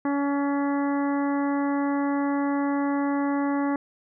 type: harmonic tone with a mistuned harmonic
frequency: 282.7 Hz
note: C#4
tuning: 34 cents sharp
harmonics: 1 / 2 / 3 / 4 / 5 / 6 / 7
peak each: -23 / -33 / -32 / -35 / -41 / -40 / -42 dBFS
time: 0.05-3.76 s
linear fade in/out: 2 ms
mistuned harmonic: 5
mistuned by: -18 cents
effects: none